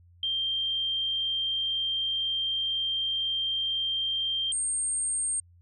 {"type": "tone pair in turn", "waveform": "sine", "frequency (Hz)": [3171, 8589], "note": ["G7", "C9"], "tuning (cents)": [19, 44], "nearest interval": "octave + perfect fourth", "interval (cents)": 1725, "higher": "second", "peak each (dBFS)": -26, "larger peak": "neither", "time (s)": [[0.23, 4.52], [4.52, 5.4]], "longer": "first", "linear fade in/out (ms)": 2, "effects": ["added 87 Hz sine -54 dBFS peak until 5.61 s"]}